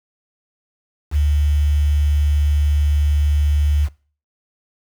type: tone with quantisation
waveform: sine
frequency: 73.3 Hz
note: D2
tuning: 3 cents flat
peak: -13 dBFS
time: 1.11-3.89 s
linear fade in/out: 50 ms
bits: 6
effects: noise-tail reverb RT60 0.4 s tail -21 dB re dry